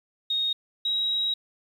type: tone pair in turn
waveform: sine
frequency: 3729 / 3832 Hz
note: A#7 / A#7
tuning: 0 / +47 cents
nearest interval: unison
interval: 47 cents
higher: second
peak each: -23 dBFS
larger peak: neither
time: 0.3-0.53 / 0.85-1.34 s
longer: second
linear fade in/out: 5 ms
effects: 9-bit